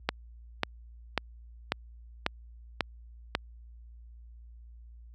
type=click train; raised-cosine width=0.3 ms; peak=-9 dBFS; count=7; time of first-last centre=0.09-3.351 s; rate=1.84 Hz; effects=added 58 Hz sine -44 dBFS peak until 5.14 s + high-pass 60 Hz 12 dB/octave